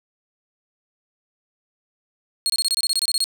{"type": "tone bursts", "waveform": "30% pulse", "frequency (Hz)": 4290, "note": "C8", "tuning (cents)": 42, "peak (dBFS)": -15, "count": 13, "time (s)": [2.46, 3.241], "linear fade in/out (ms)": 0, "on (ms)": 37, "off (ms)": 25, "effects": []}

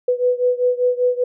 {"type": "beating tone pair", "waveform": "sine", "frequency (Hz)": [493.9, 499], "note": ["B4", "B4"], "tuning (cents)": [0, 18], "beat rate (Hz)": 5.1, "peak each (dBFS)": [-17, -19], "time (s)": [0.08, 1.24], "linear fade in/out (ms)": 5, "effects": []}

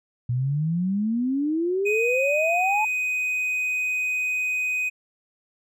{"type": "exponential sweep", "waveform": "sine", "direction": "up", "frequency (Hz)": [118.8, 880], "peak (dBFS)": -21, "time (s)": [0.29, 2.85], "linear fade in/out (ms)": 5}
{"type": "tone", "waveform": "triangle", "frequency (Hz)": 2502, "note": "D#7", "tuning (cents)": 9, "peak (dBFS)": -21, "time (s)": [1.85, 4.9], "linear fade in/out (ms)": 20}
{"effects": []}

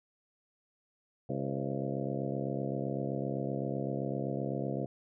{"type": "harmonic tone with a mistuned harmonic", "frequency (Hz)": 67.8, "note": "C#2", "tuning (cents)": -38, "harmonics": [2, 3, 4, 5, 6, 7, 8, 9, 10], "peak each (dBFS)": [-37, -39, -40, -41, -42, -42, -43, -44, -44], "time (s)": [1.29, 4.86], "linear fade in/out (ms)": 5, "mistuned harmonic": 7, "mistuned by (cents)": 80, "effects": []}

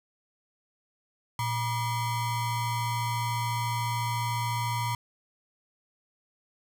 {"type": "ring-modulated tone", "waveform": "square", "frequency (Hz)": 540, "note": "C#5", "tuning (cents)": -45, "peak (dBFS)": -25, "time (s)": [1.39, 4.95], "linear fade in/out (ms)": 2, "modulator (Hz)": 423, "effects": []}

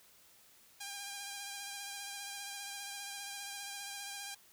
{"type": "tone with vibrato", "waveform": "5% pulse", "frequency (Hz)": 803, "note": "G5", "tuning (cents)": 41, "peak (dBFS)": -30, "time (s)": [0.8, 4.35], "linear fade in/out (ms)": 10, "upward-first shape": "triangle", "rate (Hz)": 15, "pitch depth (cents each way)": 29, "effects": ["white hiss -63 dBFS RMS until 4.52 s"]}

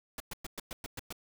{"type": "noise bursts", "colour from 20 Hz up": "pink", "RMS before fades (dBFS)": -40, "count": 8, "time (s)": [0.18, 1.126], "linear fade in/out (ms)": 2, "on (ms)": 22, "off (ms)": 110, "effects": []}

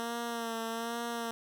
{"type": "tone with vibrato", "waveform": "10% pulse", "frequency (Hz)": 231, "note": "A#3", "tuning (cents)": -16, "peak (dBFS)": -26, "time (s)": [0, 1.31], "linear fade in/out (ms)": 0, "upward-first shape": "sine", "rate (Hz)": 1.2, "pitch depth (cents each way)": 35, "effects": []}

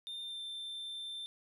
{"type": "tone with pitch glide", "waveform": "triangle", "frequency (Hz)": [3611, 3565], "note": ["A7", "A7"], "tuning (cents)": [44, 22], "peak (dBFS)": -39, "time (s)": [0.07, 1.26], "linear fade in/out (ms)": 0, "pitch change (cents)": -22, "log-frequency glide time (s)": [0.21, 0.42], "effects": []}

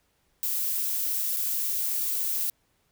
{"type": "noise with dropouts", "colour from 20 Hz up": "violet", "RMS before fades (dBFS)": -28, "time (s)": [0.43, 2.5], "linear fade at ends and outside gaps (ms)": 0, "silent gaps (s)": [1.363, 1.369], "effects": ["pink hiss -70 dBFS RMS until 2.91 s"]}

